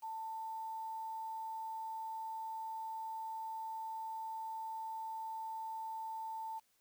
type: tone with quantisation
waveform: sine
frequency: 890 Hz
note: A5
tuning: 20 cents sharp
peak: -40 dBFS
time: 0.02-6.6 s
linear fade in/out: 20 ms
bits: 10
effects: white hiss -75 dBFS RMS until 6.8 s